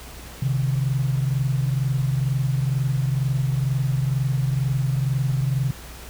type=tone pair together; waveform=sine; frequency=130.81 / 152.94 Hz; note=C3 / D#3; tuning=0 / -29 cents; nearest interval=minor third; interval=271 cents; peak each=-20 / -26 dBFS; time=0.42-5.71 s; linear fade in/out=5 ms; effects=added 60 Hz sine -41 dBFS peak until 6.09 s + pink hiss -41 dBFS RMS until 6.09 s